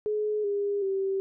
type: tone with pitch steps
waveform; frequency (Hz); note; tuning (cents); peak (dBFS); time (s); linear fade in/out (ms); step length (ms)
sine; 423.5 / 405.1 / 387.5; G#4 / G#4 / G4; +34 / -43 / -20; -25; 0.06-1.2; 0; 380
effects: none